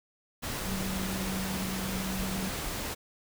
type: tone in noise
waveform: sine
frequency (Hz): 190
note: F#3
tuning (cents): +46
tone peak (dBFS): -33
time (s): 0.65-2.5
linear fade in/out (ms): 20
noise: pink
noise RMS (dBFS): -35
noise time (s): 0.42-2.95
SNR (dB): -1
effects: none